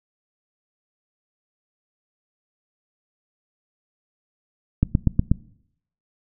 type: click train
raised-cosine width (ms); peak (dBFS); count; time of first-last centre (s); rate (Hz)
5; -4; 5; 4.83-5.315; 8.24
effects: noise-tail reverb RT60 0.7 s tail -21 dB re dry